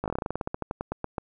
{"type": "slowing click train", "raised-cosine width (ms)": 1, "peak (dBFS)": -15, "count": 20, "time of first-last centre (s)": [0.04, 1.182], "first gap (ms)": 18, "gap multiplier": 1.12, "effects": []}